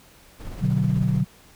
brown noise with tremolo, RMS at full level -33 dBFS, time 0.39-1.22 s, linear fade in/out 20 ms, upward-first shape triangle, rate 16 Hz, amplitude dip 55%
sine chord, B minor, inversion none, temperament just, 123.47 / 148.16 / 185.21 Hz, B2 / D3 / F#3, 0 / +16 / +2 cents, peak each -23 dBFS, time 0.61-1.25 s, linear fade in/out 20 ms
effects pink hiss -52 dBFS RMS until 1.55 s

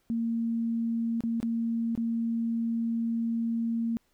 sine tone with dropouts, 230 Hz, A#3, 23 cents flat, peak -26 dBFS, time 0.1-3.97 s, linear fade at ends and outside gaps 0 ms, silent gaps 1.206-1.237 / 1.402-1.429 / 1.952-1.976 s, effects pink hiss -71 dBFS RMS until 4.13 s

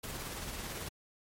pink noise with tremolo, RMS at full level -40 dBFS, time 0.03-0.89 s, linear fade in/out 10 ms, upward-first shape square, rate 18 Hz, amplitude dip 25%, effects MP3 64 kbps

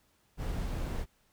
brown noise, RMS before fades -34 dBFS, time 0.37-1.06 s, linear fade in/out 50 ms, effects pink hiss -70 dBFS RMS until 1.32 s

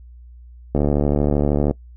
click train, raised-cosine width 2 ms, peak -5 dBFS, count 71, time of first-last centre 0.75-1.71 s, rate 72.9 Hz, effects noise-tail reverb RT60 0.1 s tail -22 dB re dry + added 60 Hz sine -39 dBFS peak until 1.96 s

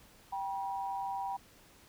sine tone pair together, 784 / 964.3 Hz, G5 / B5, 0 / -42 cents, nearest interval major third, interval 358 cents, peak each -36 / -38 dBFS, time 0.32-1.37 s, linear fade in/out 10 ms, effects pink hiss -60 dBFS RMS until 1.88 s

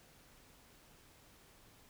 silence, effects pink hiss -63 dBFS RMS until 1.89 s

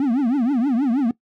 triangle tone with vibrato, 257 Hz, C4, 31 cents flat, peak -14 dBFS, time 0-1.11 s, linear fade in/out 2 ms, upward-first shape triangle, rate 6.3 Hz, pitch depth 280 cents each way, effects noise-tail reverb RT60 0.1 s tail -19 dB re dry

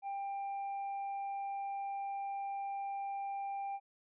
triangle tone, 793 Hz, G5, 20 cents sharp, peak -35 dBFS, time 0.02-3.8 s, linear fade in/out 50 ms, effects resampled to 8000 Hz

